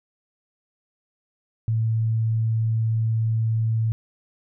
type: tone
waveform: sine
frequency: 112.1 Hz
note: A2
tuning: 33 cents sharp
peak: -19 dBFS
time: 1.68-3.92 s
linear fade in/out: 0 ms
effects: none